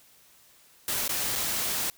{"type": "noise with dropouts", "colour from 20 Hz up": "white", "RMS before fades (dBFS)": -29, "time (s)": [0.88, 1.9], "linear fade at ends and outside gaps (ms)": 1, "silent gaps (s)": [[1.079, 1.092], [1.354, 1.358]], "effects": ["white hiss -58 dBFS RMS until 1.97 s"]}